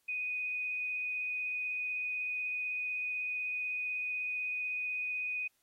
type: tone with vibrato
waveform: sine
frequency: 2489 Hz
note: D#7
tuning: in tune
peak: -33 dBFS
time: 0.08-5.48 s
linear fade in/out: 10 ms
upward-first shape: sine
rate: 16 Hz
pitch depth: 12 cents each way
effects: white hiss -75 dBFS RMS until 5.62 s + AAC 48 kbps